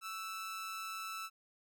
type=tone with amplitude modulation; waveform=sawtooth; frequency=1318.5 Hz; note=E6; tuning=in tune; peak=-35 dBFS; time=0.01-1.3 s; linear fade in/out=50 ms; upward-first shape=sine; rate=192 Hz; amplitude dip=45%; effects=none